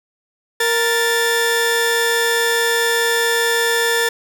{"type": "tone pair together", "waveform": "sawtooth", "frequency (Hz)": [466.2, 1760], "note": ["A#4", "A6"], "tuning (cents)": [0, 0], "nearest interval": "octave + major seventh", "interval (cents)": 2300, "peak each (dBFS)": -14, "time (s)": [0.6, 4.09], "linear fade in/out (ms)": 5, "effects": []}